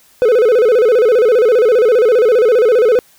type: tone with vibrato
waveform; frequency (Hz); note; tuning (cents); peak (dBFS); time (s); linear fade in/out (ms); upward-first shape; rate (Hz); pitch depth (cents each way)
triangle; 464.6; A#4; -6; -5; 0.22-2.99; 0; square; 15; 130
effects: white hiss -49 dBFS RMS until 3.18 s